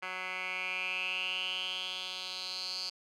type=tone with band-pass filter sweep; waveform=10% pulse; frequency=185 Hz; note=F#3; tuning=in tune; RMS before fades=-37 dBFS; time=0.02-2.9 s; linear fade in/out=10 ms; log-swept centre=1900 to 4600 Hz; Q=7; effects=none